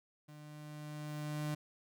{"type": "tone with level ramp", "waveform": "35% pulse", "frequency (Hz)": 150.2, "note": "D3", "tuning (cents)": 39, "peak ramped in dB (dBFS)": [-50, -33], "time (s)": [0.28, 1.55], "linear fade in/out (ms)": 10, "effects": []}